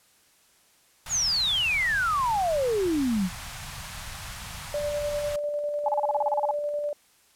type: band-stop noise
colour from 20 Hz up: pink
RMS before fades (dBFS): -38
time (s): 1.06-5.36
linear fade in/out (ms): 2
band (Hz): 170 to 730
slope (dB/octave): 24
type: exponential sweep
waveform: sine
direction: down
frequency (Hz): 7040 to 171.3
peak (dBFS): -22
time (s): 1.09-3.3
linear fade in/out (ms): 50
type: tone with tremolo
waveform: sine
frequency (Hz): 587.3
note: D5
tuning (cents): 0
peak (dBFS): -25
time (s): 4.74-6.93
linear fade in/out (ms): 2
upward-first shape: square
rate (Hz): 10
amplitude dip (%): 25
type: tone bursts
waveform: sine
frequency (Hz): 847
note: G#5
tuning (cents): +34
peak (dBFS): -21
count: 12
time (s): 5.86-6.511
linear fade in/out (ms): 2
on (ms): 24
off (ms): 33
effects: white hiss -61 dBFS RMS until 7.35 s + low-pass 12000 Hz 12 dB/octave